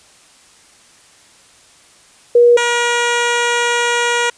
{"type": "tone pair in turn", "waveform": ["sine", "10% pulse"], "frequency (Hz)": [479.6, 477.7], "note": ["A#4", "A#4"], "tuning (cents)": [49, 42], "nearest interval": "unison", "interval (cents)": 7, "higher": "first", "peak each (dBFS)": -5, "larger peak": "neither", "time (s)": [[2.35, 2.57], [2.57, 4.3]], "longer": "second", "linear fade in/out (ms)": 5, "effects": ["white hiss -47 dBFS RMS until 4.37 s", "resampled to 22050 Hz"]}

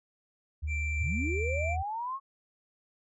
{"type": "tone with pitch glide", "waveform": "sine", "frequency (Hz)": [75.5, 79.99], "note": ["D2", "D#2"], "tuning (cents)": [48, 48], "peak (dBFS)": -30, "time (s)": [0.62, 1.83], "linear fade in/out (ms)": 20, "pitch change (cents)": 100, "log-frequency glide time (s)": [0.8, 1.67]}
{"type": "tone", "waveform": "triangle", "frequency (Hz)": 2349, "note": "D7", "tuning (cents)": 0, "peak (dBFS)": -32, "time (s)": [0.67, 1.77], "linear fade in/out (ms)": 50}
{"type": "linear sweep", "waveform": "sine", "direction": "up", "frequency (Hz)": [46.72, 1108.7], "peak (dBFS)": -32, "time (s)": [0.96, 2.2], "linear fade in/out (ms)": 50}
{"effects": ["resampled to 22050 Hz"]}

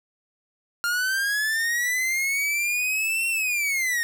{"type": "linear two-way sweep", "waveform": "45% pulse", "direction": "up then down", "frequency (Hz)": [1396.9, 2731, 1835], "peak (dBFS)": -22, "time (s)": [0.84, 4.03], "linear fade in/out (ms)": 0, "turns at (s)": 3.28, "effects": ["9-bit"]}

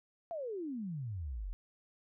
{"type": "exponential sweep", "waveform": "sine", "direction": "down", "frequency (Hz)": [702, 39.97], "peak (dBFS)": -37, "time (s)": [0.31, 1.53], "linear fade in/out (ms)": 0, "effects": []}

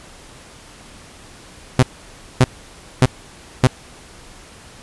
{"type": "tone bursts", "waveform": "sawtooth", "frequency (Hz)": 128.1, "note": "C3", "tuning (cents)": -36, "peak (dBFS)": -4, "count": 4, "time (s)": [1.79, 3.67], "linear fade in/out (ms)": 0, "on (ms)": 35, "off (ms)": 580, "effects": ["pink hiss -42 dBFS RMS until 4.82 s", "resampled to 24000 Hz"]}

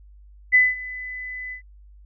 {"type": "tone with ADSR envelope", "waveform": "sine", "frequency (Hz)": 2005, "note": "B6", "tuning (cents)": 26, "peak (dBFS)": -10, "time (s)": [0.52, 1.62], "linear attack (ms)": 28, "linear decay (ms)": 200, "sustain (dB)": -20, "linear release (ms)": 100, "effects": ["added 50 Hz sine -45 dBFS peak until 2.05 s"]}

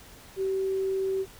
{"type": "tone", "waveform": "sine", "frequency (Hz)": 383.9, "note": "G4", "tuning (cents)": -36, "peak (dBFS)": -25, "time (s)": [0.36, 1.26], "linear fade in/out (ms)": 50, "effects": ["pink hiss -50 dBFS RMS until 1.39 s"]}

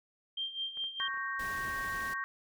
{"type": "tone with tremolo", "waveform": "sine", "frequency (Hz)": 3172, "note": "G7", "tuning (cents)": 20, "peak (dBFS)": -32, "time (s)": [0.37, 1.08], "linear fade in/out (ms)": 5, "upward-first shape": "sine", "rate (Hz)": 4.9, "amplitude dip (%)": 75}
{"type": "clicks", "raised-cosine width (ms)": 0.5, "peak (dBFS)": -40, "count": 9, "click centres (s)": [0.773, 0.841, 1.084, 1.142, 1.174, 1.501, 1.542, 1.61, 1.681]}
{"type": "chord", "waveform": "sine", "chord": "G diminished", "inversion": "second", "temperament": "equal", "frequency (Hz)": [1108.7, 1568, 1864.7], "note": ["Db6", "G6", "Bb6"], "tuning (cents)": [0, 0, 0], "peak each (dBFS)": -38, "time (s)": [1, 2.24], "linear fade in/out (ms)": 0}
{"type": "band-stop noise", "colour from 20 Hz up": "pink", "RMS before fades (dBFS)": -46, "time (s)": [1.39, 2.14], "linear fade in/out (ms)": 5, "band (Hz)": [1100, 1700], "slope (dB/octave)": 96}
{"effects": []}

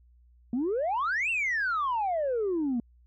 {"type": "exponential two-way sweep", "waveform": "sine", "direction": "up then down", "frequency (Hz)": [227.3, 2776, 227.3], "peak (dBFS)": -24, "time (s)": [0.53, 2.8], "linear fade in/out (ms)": 2, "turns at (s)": 1.3, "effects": ["tanh soft clip ceiling -23 dBFS", "added 60 Hz sine -56 dBFS peak until 3.06 s"]}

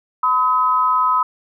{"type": "tone pair together", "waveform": "sine", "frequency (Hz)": [1010.4, 1273], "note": ["B5", "D#6"], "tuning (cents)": [39, 39], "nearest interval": "major third", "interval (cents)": 400, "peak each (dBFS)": -16, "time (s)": [0.23, 1.23], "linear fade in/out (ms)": 5, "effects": []}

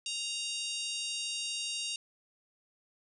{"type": "harmonic tone with a mistuned harmonic", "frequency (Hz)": 932.3, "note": "A#5", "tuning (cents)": 0, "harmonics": [3, 4, 5, 6, 7, 8, 9, 10], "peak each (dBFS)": [-38, -40, -42, -44, -45, -46, -47, -48], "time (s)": [0.06, 1.96], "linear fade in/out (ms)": 2, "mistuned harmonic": 9, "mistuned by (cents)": 38, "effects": []}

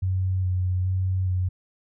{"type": "tone with vibrato", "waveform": "sine", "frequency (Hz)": 92.5, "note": "F#2", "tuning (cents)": 0, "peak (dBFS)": -21, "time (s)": [0.02, 1.49], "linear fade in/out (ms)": 10, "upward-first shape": "square", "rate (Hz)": 1.2, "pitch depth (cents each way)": 17, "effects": []}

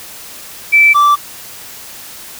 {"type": "tone pair in turn", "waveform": ["sine", "triangle"], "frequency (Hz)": [2323, 1166.9], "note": ["D7", "D6"], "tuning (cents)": [-20, -11], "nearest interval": "octave", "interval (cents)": 1191, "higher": "first", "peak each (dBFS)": -4, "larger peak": "neither", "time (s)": [[0.72, 0.94], [0.94, 1.16]], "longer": "neither", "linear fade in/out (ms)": 20, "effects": ["white hiss -32 dBFS RMS until 2.39 s"]}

